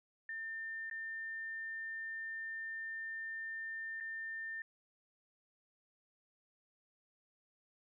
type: tone with dropouts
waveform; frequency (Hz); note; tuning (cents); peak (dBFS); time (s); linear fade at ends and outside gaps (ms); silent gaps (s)
sine; 1800; A6; +39; -40; 0.29-4.62; 2; 0.899-0.911 / 4.002-4.007
effects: none